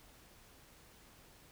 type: silence
effects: pink hiss -61 dBFS RMS until 1.51 s